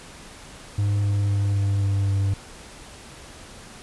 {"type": "tone with pitch steps", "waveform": "triangle", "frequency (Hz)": [101.9, 101.2, 100.5, 99.8, 99.11, 98.43], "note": ["G#2", "G#2", "G2", "G2", "G2", "G2"], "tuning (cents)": [-32, -44, 44, 32, 20, 8], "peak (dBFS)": -17, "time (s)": [0.78, 2.34], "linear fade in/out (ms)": 5, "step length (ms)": 260, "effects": ["pink hiss -43 dBFS RMS until 3.82 s", "resampled to 24000 Hz"]}